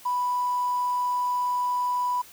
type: tone with hard clipping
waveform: triangle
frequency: 987.8 Hz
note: B5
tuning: in tune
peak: -23 dBFS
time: 0.05-2.22 s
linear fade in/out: 10 ms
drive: 3 dB
effects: white hiss -49 dBFS RMS until 2.32 s